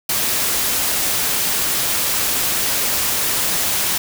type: noise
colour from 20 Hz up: white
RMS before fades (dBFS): -19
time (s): 0.09-3.98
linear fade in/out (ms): 5
effects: none